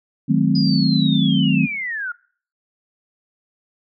sine chord, D# diminished seventh, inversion none, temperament equal with one note detuned, 155.56 / 185 / 215.8 / 261.6 Hz, D#3 / F#3 / A3 / C4, 0 / 0 / -33 / 0 cents, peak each -19 dBFS, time 0.28-1.67 s, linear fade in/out 20 ms
sine linear sweep, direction down, 4978 to 1393 Hz, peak -23 dBFS, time 0.55-2.12 s, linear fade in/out 5 ms
effects noise-tail reverb RT60 0.5 s tail -24 dB re dry

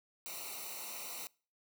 white noise with comb filter, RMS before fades -44 dBFS, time 0.26-1.27 s, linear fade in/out 0 ms, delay 0.6 ms, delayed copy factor -0.95, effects noise-tail reverb RT60 0.4 s tail -24 dB re dry

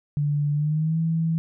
sine tone with pitch glide, 146.2 to 163.16 Hz, D3 to E3, -7 to -17 cents, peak -20 dBFS, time 0.17-1.38 s, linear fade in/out 0 ms, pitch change +190 cents, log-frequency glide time 0.53-0.99 s, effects none

